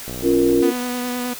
click train, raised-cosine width 2 ms, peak -18 dBFS, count 34, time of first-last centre 0.08-0.61 s, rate 62.3 Hz
sine chord, Bb minor, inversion first, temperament equal with one note detuned, 277.2 / 347.4 / 466.2 Hz, Db4 / F4 / Bb4, 0 / -9 / 0 cents, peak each -18 / -16 / -19 dBFS, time 0.22-0.73 s, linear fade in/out 50 ms
sawtooth tone with vibrato, 246.9 Hz, B3, in tune, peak -19 dBFS, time 0.62-1.34 s, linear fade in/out 10 ms, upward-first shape triangle, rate 9.6 Hz, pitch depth 18 cents each way
effects white hiss -34 dBFS RMS until 1.39 s

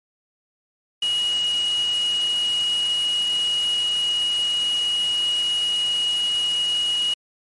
sine tone in noise, 2900 Hz, F#7, 35 cents flat, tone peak -19 dBFS, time 1.02-7.14 s, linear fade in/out 5 ms, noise white, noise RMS -34 dBFS, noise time 1.02-7.14 s, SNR +12 dB, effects MP3 48 kbps

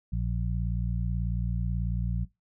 harmonic tone, 58.3 Hz, A#1, 1 cent sharp, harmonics 1 / 2 / 3, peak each -29 / -32 / -34 dBFS, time 0.12-2.25 s, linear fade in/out 10 ms, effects noise-tail reverb RT60 0.2 s tail -19 dB re dry

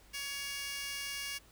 15% pulse tone with high-pass filter, 561 Hz, C#5, 21 cents sharp, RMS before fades -40 dBFS, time 0.13-1.39 s, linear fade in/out 20 ms, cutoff 3000 Hz, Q 1.6, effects added 50 Hz sine -62 dBFS peak until 1.51 s + pink hiss -62 dBFS RMS until 1.51 s

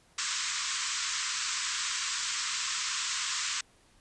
white band-pass noise, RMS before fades -33 dBFS, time 0.18-3.61 s, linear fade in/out 5 ms, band 1000 to 8000 Hz, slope 96 dB/octave, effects pink hiss -63 dBFS RMS until 4 s + resampled to 24000 Hz

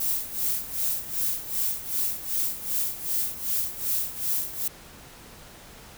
violet noise with tremolo, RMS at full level -25 dBFS, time 0-4.68 s, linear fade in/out 5 ms, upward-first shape sine, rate 2.6 Hz, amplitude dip 80%, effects pink hiss -47 dBFS RMS until 5.97 s

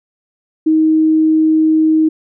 sine tone, 315 Hz, D#4, 21 cents sharp, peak -8 dBFS, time 0.66-2.09 s, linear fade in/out 10 ms, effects none

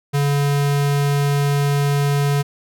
square tone, 142.5 Hz, C#3, 48 cents sharp, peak -16 dBFS, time 0.13-2.43 s, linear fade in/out 20 ms, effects none

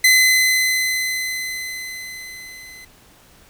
sawtooth tone with level ramp, 2035 Hz, C7, 49 cents flat, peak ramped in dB -6 to -35 dBFS, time 0.04-2.85 s, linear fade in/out 5 ms, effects pink hiss -50 dBFS RMS until 3.49 s

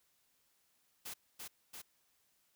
white noise with echo, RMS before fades -45 dBFS, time 1.05-1.14 s, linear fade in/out 10 ms, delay 340 ms, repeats 2, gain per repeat -2 dB, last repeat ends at 1.82 s, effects white hiss -75 dBFS RMS until 2.55 s

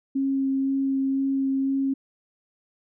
sine tone with vibrato, 270.4 Hz, C#4, 43 cents flat, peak -21 dBFS, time 0.15-1.94 s, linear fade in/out 10 ms, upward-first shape sine, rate 2 Hz, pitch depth 9 cents each way, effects none

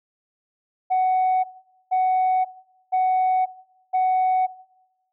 sine tone bursts, 745 Hz, F#5, 12 cents sharp, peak -15 dBFS, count 4, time 0.9-4.47 s, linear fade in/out 20 ms, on 540 ms, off 470 ms, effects noise-tail reverb RT60 0.9 s tail -20 dB re dry + tanh soft clip ceiling -15 dBFS

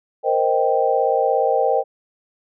sine chord, C minor seventh, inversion third, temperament equal, 466.2 / 523.3 / 622.3 / 784 Hz, Bb4 / C5 / Eb5 / G5, 0 / 0 / 0 / 0 cents, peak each -21 / -20 / -22 / -20 dBFS, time 0.23-1.84 s, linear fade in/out 50 ms, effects none

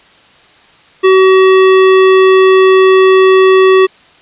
square tone, 378.5 Hz, F#4, 39 cents sharp, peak -4 dBFS, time 1.03-3.87 s, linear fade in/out 20 ms, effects white hiss -43 dBFS RMS until 4.21 s + resampled to 8000 Hz

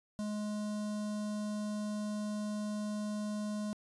square tone with notch filter, 210 Hz, G#3, 19 cents sharp, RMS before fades -37 dBFS, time 0.19-3.73 s, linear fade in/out 0 ms, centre 2200 Hz, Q 0.73, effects resampled to 24000 Hz

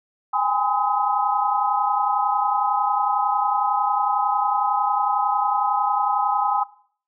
sine tone cluster, 804 / 835 / 1017 / 1267 Hz, G5 / G#5 / C6 / D#6, +44 / +9 / -50 / +31 cents, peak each -24 dBFS, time 0.33-6.64 s, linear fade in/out 10 ms, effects noise-tail reverb RT60 0.5 s tail -17 dB re dry

